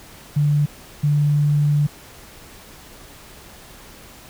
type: tone bursts at uneven times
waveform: sine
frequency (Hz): 146.83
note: D3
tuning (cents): 0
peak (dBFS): -14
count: 2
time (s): 0.36-0.66 / 1.03-1.87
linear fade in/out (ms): 10
effects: pink hiss -43 dBFS RMS until 4.29 s